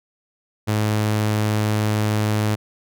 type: tone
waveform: sawtooth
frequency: 106.6 Hz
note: G#2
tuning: 46 cents sharp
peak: -14 dBFS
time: 0.67-2.56 s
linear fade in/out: 20 ms
effects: none